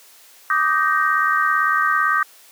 sine chord, Eb major seventh, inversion third, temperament just, 1166.7 / 1244.5 / 1555.6 / 1866.8 Hz, D6 / Eb6 / G6 / Bb6, -12 / 0 / -14 / +2 cents, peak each -21 / -20 / -20 / -23 dBFS, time 0.5-2.23 s, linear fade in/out 2 ms, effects white hiss -48 dBFS RMS until 2.51 s + high-pass 400 Hz 12 dB/octave

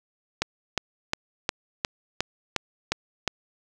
click train, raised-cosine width 0.2 ms, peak -6 dBFS, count 9, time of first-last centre 0.42-3.277 s, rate 2.8 Hz, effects none

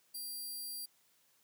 10% pulse tone, 4725 Hz, D8, 10 cents sharp, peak -34 dBFS, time 0.14-0.86 s, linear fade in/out 10 ms, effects white hiss -71 dBFS RMS until 1.43 s + high-pass 100 Hz 12 dB/octave

